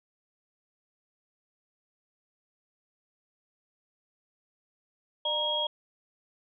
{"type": "tone cluster", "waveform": "sine", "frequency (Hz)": [602, 938, 3279], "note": ["D5", "A#5", "G#7"], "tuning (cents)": [43, 11, -23], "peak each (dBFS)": [-33, -34, -28], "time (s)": [5.25, 5.67], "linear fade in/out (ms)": 5, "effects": []}